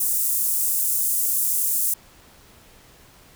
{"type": "high-pass noise", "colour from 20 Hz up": "pink", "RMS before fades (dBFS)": -22, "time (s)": [0, 1.94], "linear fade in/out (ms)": 5, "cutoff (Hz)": 8700, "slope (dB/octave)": 24, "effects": ["pink hiss -51 dBFS RMS until 3.35 s"]}